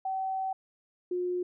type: tone pair in turn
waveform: sine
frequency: 764 / 358.7 Hz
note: G5 / F4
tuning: -45 / +46 cents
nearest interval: octave + minor second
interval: 1309 cents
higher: first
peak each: -29 / -28 dBFS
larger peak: second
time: 0.05-0.53 / 1.11-1.43 s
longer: first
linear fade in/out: 5 ms
effects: none